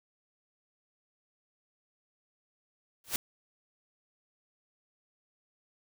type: noise with exponential growth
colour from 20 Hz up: white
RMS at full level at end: -26 dBFS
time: 3.04-3.16 s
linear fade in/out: 1 ms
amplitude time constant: 26 ms
effects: none